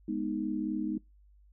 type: chord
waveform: sine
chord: G# minor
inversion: none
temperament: equal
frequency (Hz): 207.7 / 246.9 / 311.1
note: G#3 / B3 / D#4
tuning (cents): 0 / 0 / 0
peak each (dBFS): -35 / -36 / -33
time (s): 0.08-0.98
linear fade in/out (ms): 5
effects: noise-tail reverb RT60 0.2 s tail -24 dB re dry + added 50 Hz sine -57 dBFS peak until 1.52 s